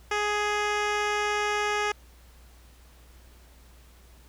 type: tone with low-pass filter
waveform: 10% pulse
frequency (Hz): 416.7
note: G#4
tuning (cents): +6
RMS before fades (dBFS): -27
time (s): 0.11-1.92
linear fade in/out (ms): 5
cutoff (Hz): 5700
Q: 0.71
effects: added 60 Hz sine -51 dBFS peak until 4.28 s + pink hiss -58 dBFS RMS until 4.28 s